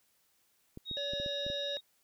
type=clicks; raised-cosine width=3 ms; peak=-31 dBFS; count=7; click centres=0.774 / 0.913 / 1.135 / 1.2 / 1.262 / 1.465 / 1.501 s
type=tone; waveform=sine; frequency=3766 Hz; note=A#7; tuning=17 cents sharp; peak=-36 dBFS; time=0.85-1.81 s; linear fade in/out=50 ms
type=harmonic tone; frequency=568 Hz; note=C#5; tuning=42 cents sharp; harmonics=1 / 3 / 5 / 7 / 9 / 10; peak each=-37 / -47 / -51 / -54 / -56 / -57 dBFS; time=0.97-1.77 s; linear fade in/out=0 ms
effects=white hiss -72 dBFS RMS until 2.03 s